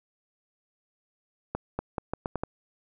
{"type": "accelerating click train", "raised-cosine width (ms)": 1, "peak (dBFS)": -15, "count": 7, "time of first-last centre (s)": [1.55, 2.435], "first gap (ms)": 240, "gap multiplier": 0.8, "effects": []}